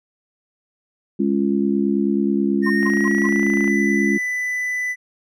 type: harmonic tone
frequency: 69.3 Hz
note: C#2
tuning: in tune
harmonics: 3 / 4 / 5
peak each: -19 / -21 / -22 dBFS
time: 1.19-4.18 s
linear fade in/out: 10 ms
type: tone with pitch glide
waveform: triangle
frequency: 1838 to 1992.8 Hz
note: A#6 to B6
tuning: -25 to +15 cents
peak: -19 dBFS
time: 2.62-4.96 s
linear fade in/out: 50 ms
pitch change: +140 cents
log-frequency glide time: 2.72-3.48 s
type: tone bursts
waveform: sine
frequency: 1049 Hz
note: C6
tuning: 4 cents sharp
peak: -25 dBFS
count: 4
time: 2.66-3.278 s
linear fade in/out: 10 ms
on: 42 ms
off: 150 ms
type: click train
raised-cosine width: 0.5 ms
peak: -19 dBFS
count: 25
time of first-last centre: 2.83-3.678 s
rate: 28.3 Hz
effects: none